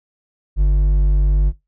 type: tone with hard clipping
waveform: triangle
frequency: 49 Hz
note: G1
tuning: in tune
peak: -12 dBFS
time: 0.56-1.53 s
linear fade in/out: 50 ms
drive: 8 dB
effects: noise-tail reverb RT60 0.2 s tail -20 dB re dry